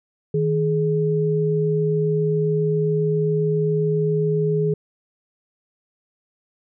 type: tone pair together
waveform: sine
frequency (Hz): 157.54 / 420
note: D#3 / G#4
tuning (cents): +22 / +19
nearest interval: octave + perfect fourth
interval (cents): 1697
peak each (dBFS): -20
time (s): 0.34-4.74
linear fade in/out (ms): 5
effects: none